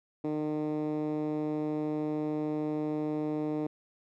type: tone with band-pass filter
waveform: 10% pulse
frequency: 152.2 Hz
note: D#3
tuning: 38 cents flat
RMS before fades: -32 dBFS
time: 0.24-3.67 s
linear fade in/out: 5 ms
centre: 310 Hz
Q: 1.8
effects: none